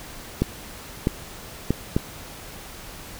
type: clicks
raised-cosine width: 3 ms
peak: -6 dBFS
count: 4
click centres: 0.42 / 1.071 / 1.706 / 1.965 s
effects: pink hiss -40 dBFS RMS until 3.19 s